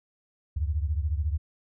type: beating tone pair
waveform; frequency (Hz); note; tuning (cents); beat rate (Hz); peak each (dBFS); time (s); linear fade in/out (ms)
sine; 72.4 / 86.4; D2 / F2; -24 / -18; 14; -26 / -30; 0.56-1.38; 10
effects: none